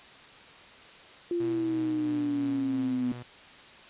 sine exponential sweep, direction down, 349.2 to 246.9 Hz, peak -26 dBFS, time 1.31-3.12 s, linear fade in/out 2 ms
sawtooth tone with tremolo, 122.2 Hz, B2, 18 cents flat, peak -35 dBFS, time 1.4-3.23 s, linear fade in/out 5 ms, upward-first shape sine, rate 3 Hz, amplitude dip 25%
effects white hiss -50 dBFS RMS until 3.89 s + resampled to 8000 Hz

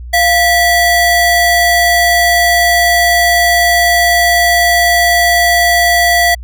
square ring-modulated tone, 1326 Hz, E6, 10 cents sharp, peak -5 dBFS, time 0.13-6.35 s, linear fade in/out 10 ms, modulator 630 Hz, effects added 60 Hz sine -24 dBFS peak until 6.43 s

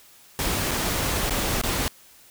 pink noise with dropouts, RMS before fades -25 dBFS, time 0.39-1.88 s, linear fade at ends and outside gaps 0 ms, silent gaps 0.71-0.714 / 1.296-1.307 / 1.614-1.636 s, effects white hiss -52 dBFS RMS until 2.3 s

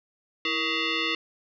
sine tone with frequency modulation, 327.4 Hz, E4, 12 cents flat, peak -24 dBFS, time 0.45-1.15 s, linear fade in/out 2 ms, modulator 796 Hz, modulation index 4.5, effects none

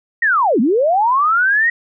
sine linear two-way sweep, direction down then up, 1911 to 203.9 to 1911 Hz, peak -11 dBFS, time 0.22-1.7 s, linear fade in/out 5 ms, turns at 0.6 s, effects none

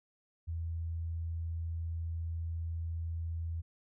sine tone, 82.8 Hz, E2, 8 cents sharp, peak -34 dBFS, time 0.47-3.62 s, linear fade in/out 20 ms, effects none

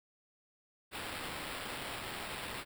white noise with sample-and-hold, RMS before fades -42 dBFS, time 0.91-2.65 s, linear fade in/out 50 ms, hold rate 6300 Hz, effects none

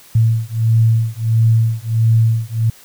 sine beating tone pair, 112.3 / 113.8 Hz, A2 / A#2, +36 / -41 cents, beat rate 1.5 Hz, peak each -14 dBFS, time 0.15-2.7 s, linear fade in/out 5 ms, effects white hiss -44 dBFS RMS until 2.84 s

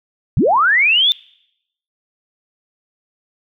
sine linear sweep, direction up, 79.7 to 3625 Hz, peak -10 dBFS, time 0.37-1.12 s, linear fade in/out 0 ms, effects noise-tail reverb RT60 0.8 s tail -25 dB re dry

